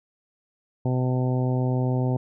harmonic tone, 127.3 Hz, C3, 47 cents flat, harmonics 1 / 2 / 3 / 4 / 5 / 6 / 7, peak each -22 / -28 / -32 / -34 / -36 / -38 / -39 dBFS, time 0.85-2.17 s, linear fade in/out 5 ms, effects none

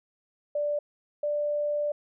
sine tone pair in turn, 587.3 / 589.4 Hz, D5 / D5, 0 / +6 cents, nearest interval unison, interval 6 cents, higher second, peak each -25 dBFS, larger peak neither, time 0.55-0.79 / 1.23-1.92 s, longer second, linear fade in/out 5 ms, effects none

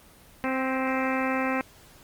harmonic tone with a mistuned harmonic, 261.9 Hz, C4, 2 cents sharp, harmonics 1 / 2 / 3 / 4 / 5 / 6 / 7 / 8 / 9 / 10, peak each -28 / -31 / -33 / -34 / -35 / -36 / -36 / -37 / -38 / -38 dBFS, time 0.44-1.61 s, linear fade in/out 0 ms, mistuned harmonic 7, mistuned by +45 cents, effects pink hiss -53 dBFS RMS until 2.03 s + Opus 24 kbps

